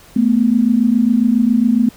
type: tone pair together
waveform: sine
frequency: 219.6 / 246.9 Hz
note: A3 / B3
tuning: -3 / 0 cents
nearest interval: major second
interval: 203 cents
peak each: -13 dBFS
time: 0.16-1.89 s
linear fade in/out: 5 ms
effects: pink hiss -44 dBFS RMS until 1.96 s